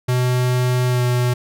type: tone with pitch glide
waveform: square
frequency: 125.3 to 123.57 Hz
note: B2 to B2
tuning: +25 to +1 cents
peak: -16 dBFS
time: 0.08-1.34 s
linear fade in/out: 10 ms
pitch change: -24 cents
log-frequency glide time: 0.88-1.02 s
effects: none